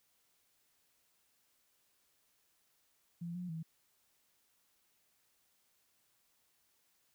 sine tone with pitch steps, 170.8 / 178.7 / 162 Hz, F3 / F3 / E3, -38 / +40 / -30 cents, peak -39 dBFS, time 3.21-3.63 s, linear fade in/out 10 ms, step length 140 ms, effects white hiss -75 dBFS RMS until 7.14 s

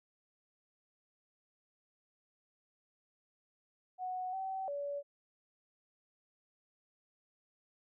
sine tone with pitch steps, 738 / 765 / 571 Hz, F#5 / G5 / D5, -5 / -42 / -49 cents, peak -36 dBFS, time 3.98-5.03 s, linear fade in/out 50 ms, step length 350 ms, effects none

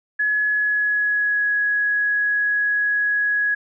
sine tone with pitch glide, 1695 to 1671.7 Hz, G#6 to G#6, +35 to +11 cents, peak -17 dBFS, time 0.19-3.55 s, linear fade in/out 10 ms, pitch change -24 cents, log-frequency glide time 0.47-1.46 s, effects none

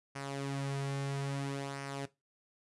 sawtooth tone with flanger, 138.59 Hz, C#3, in tune, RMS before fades -37 dBFS, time 0.15-2.06 s, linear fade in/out 10 ms, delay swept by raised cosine 0.26 to 4.16 ms, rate 0.6 Hz, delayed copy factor -0.55, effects noise-tail reverb RT60 0.2 s tail -17 dB re dry + resampled to 24000 Hz

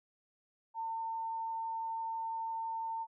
sine tone, 903 Hz, A5, 45 cents sharp, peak -35 dBFS, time 0.74-3.07 s, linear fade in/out 50 ms, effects none

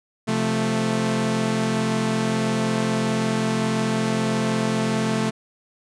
sawtooth chord, F major, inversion second, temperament equal, 130.81 / 174.61 / 220 Hz, C3 / F3 / A3, 0 / 0 / 0 cents, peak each -23 / -24 / -18 dBFS, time 0.27-5.31 s, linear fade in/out 20 ms, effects resampled to 22050 Hz

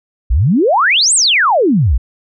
sine exponential two-way sweep, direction up then down, 50.2 to 8910 to 50.2 Hz, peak -8 dBFS, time 0.3-1.98 s, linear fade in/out 10 ms, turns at 1.14 s, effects none

